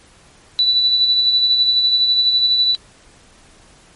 sine tone with tremolo, 3963 Hz, B7, 5 cents sharp, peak -10 dBFS, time 0.59-2.75 s, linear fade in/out 0 ms, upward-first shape sine, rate 12 Hz, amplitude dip 40%, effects pink hiss -48 dBFS RMS until 3.95 s + MP3 48 kbps

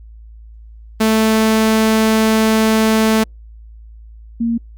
sawtooth / sine tone pair in turn, 220 / 231.9 Hz, A3 / A#3, 0 / -9 cents, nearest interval minor second, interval 91 cents, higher second, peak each -7 / -14 dBFS, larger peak first, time 1-3.24 / 4.4-4.58 s, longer first, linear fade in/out 10 ms, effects added 55 Hz sine -35 dBFS peak until 4.77 s + Opus 48 kbps

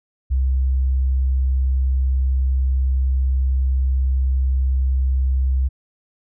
sine tone, 65.41 Hz, C2, in tune, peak -15 dBFS, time 0.3-5.69 s, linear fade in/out 20 ms, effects none

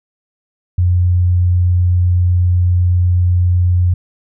sine tone, 89.2 Hz, F2, 37 cents sharp, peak -9 dBFS, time 0.78-3.94 s, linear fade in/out 5 ms, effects none

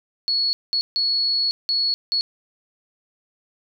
sine tone bursts at uneven times, 4373 Hz, C#8, 24 cents flat, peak -18 dBFS, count 5, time 0.28-0.53 / 0.73-0.81 / 0.96-1.51 / 1.69-1.94 / 2.12-2.21 s, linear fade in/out 0 ms, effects none

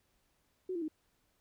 sine tone with pitch steps, 370 / 339.3 / 311.1 Hz, F#4 / F4 / D#4, 0 / -50 / 0 cents, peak -34 dBFS, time 0.69-0.882 s, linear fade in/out 5 ms, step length 64 ms, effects pink hiss -75 dBFS RMS until 1.4 s

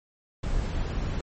brown noise, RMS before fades -28 dBFS, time 0.43-1.21 s, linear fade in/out 5 ms, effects MP3 32 kbps

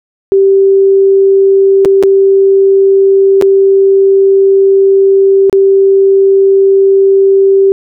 sine tone with dropouts, 390 Hz, G4, 9 cents flat, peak -3 dBFS, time 0.32-7.72 s, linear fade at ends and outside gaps 0 ms, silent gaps 1.849-1.856 / 2.027-2.035 / 3.413-3.423 / 5.497-5.528 s, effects none

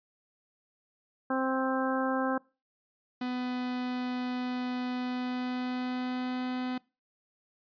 harmonic tone, 262.6 Hz, C4, 6 cents sharp, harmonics 1 / 2 / 3 / 4 / 5 / 6, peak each -30 / -33 / -35 / -36 / -37 / -38 dBFS, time 1.3-2.38 s, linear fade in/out 5 ms
45% pulse tone with pitch glide, 249.9 to 252.9 Hz, B3 to B3, +21 to +41 cents, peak -31 dBFS, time 3.21-6.78 s, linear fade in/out 5 ms, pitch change +20 cents, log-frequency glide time 5.07-6.45 s
effects noise-tail reverb RT60 0.3 s tail -23 dB re dry + resampled to 11025 Hz

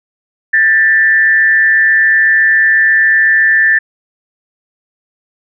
sine tone with frequency modulation, 1773 Hz, A6, 13 cents sharp, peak -6 dBFS, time 0.53-3.79 s, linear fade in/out 10 ms, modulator 154 Hz, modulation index 0.52, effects none

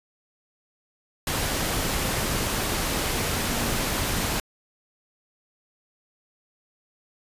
sine tone in noise, 234.8 Hz, A#3, 13 cents sharp, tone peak -35 dBFS, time 3.37-3.77 s, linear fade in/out 2 ms, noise pink, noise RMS -26 dBFS, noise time 1.27-4.4 s, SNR -12 dB, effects resampled to 32000 Hz

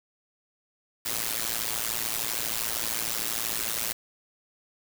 white noise with amplitude modulation, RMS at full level -26 dBFS, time 1.05-3.93 s, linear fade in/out 10 ms, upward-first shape sine, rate 113 Hz, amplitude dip 95%, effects none

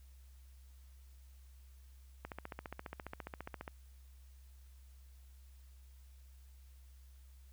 click train, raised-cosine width 0.5 ms, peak -28 dBFS, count 22, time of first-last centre 2.25-3.679 s, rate 14.7 Hz, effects added 65 Hz sine -55 dBFS peak until 7.52 s + white hiss -71 dBFS RMS until 7.52 s

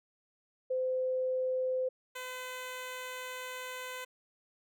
sine / 10% pulse tone pair in turn, 514 / 507.8 Hz, C5 / B4, -31 / +48 cents, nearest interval unison, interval 21 cents, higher first, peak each -29 / -31 dBFS, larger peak first, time 0.7-1.89 / 2.15-4.05 s, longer second, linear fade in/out 10 ms, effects none

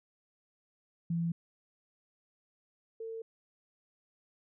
sine tone pair in turn, 168.2 / 450.2 Hz, E3 / A4, +35 / +40 cents, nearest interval octave + perfect fourth, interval 1705 cents, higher second, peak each -29 / -38 dBFS, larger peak first, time 1.1-1.32 / 3-3.22 s, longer neither, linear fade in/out 5 ms, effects none

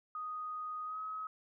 sine tone with pitch glide, 1244.5 to 1274.3 Hz, D#6 to D#6, 0 to +41 cents, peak -38 dBFS, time 0.15-1.27 s, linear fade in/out 2 ms, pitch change +41 cents, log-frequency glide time 0.85-0.99 s, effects none

